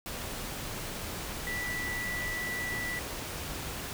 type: tone in noise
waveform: sine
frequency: 1965 Hz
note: B6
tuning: 9 cents flat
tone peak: -33 dBFS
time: 1.47-2.99 s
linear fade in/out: 0 ms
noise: pink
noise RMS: -38 dBFS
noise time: 0.06-3.93 s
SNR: +2 dB
effects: none